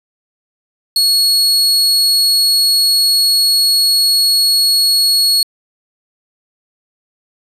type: tone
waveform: 40% pulse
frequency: 4341 Hz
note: C#8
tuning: 37 cents flat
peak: -8 dBFS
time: 0.96-5.43 s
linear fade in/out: 2 ms
effects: resampled to 32000 Hz